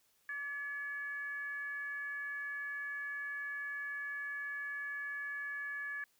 sine tone with frequency modulation, 1707 Hz, G#6, 47 cents sharp, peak -38 dBFS, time 0.29-6.04 s, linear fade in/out 2 ms, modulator 548 Hz, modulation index 0.38, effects white hiss -73 dBFS RMS until 6.19 s

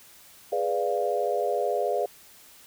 sine chord, G# diminished seventh, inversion none, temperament equal, 415.3 / 493.9 / 587.3 / 698.5 Hz, G#4 / B4 / D5 / F5, 0 / 0 / 0 / 0 cents, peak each -29 dBFS, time 0.52-2.06 s, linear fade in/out 5 ms, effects white hiss -52 dBFS RMS until 2.66 s

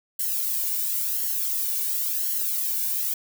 violet noise with flanger, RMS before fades -26 dBFS, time 0.19-3.14 s, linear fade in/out 5 ms, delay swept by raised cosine 0.81 to 1.57 ms, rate 0.95 Hz, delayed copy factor -0.75, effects none

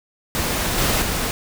pink noise with level steps, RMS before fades -22 / -19 / -23 dBFS, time 0.35-1.31 s, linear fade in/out 0 ms, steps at 0.78 / 1.02 s, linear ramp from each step 2 ms, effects none

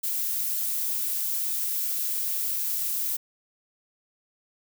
violet noise, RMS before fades -28 dBFS, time 0.03-3.17 s, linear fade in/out 10 ms, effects none

